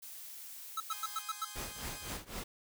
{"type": "noise", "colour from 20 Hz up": "blue", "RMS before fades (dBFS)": -48, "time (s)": [0.02, 1.22], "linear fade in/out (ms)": 10}
{"type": "tone bursts", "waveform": "square", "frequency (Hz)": 1300, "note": "E6", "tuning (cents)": -24, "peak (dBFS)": -34, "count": 6, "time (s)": [0.77, 1.448], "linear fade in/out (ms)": 5, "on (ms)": 33, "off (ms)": 96}
{"type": "chord", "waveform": "5% pulse", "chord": "Ab major seventh", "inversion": "none", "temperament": "equal", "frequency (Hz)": [830.6, 1046.5, 1244.5, 1568], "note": ["Ab5", "C6", "Eb6", "G6"], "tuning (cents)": [0, 0, 0, 0], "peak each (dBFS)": -39, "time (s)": [0.91, 2.17], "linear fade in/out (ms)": 2}
{"type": "noise with tremolo", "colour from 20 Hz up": "pink", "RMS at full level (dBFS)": -40, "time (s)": [1.55, 2.44], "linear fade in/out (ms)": 10, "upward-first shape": "triangle", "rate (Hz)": 3.9, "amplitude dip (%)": 95}
{"effects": []}